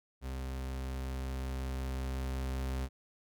40% pulse tone with level ramp, 65.41 Hz, C2, in tune, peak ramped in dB -36 to -32 dBFS, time 0.21-2.89 s, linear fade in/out 50 ms, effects none

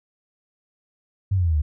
sine exponential sweep, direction down, 101 to 71.2 Hz, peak -17 dBFS, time 1.31-1.62 s, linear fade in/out 10 ms, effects none

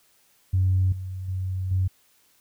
sine tone with level steps, 93.4 Hz, F#2, 17 cents sharp, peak -17 / -30 / -25 / -19 dBFS, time 0.53-1.88 s, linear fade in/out 10 ms, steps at 0.92 / 1.28 / 1.71 s, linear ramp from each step 5 ms, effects tanh soft clip ceiling -13 dBFS + white hiss -62 dBFS RMS until 2.4 s

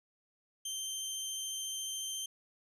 20% pulse tone with vibrato, 3136 Hz, G7, in tune, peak -31 dBFS, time 0.65-2.26 s, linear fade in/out 5 ms, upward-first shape sine, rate 14 Hz, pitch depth 11 cents each way, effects none

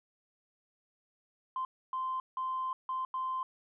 sine tone bursts at uneven times, 1039 Hz, C6, 12 cents flat, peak -31 dBFS, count 5, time 1.56-1.65 / 1.93-2.2 / 2.37-2.73 / 2.89-3.05 / 3.14-3.43 s, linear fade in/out 2 ms, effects tanh soft clip ceiling -27 dBFS

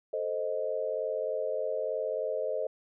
sine chord, A diminished, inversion none, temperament equal, 440 / 523.3 / 622.3 Hz, A4 / C5 / Eb5, 0 / 0 / 0 cents, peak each -35 / -33 / -33 dBFS, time 0.13-2.67 s, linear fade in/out 5 ms, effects none

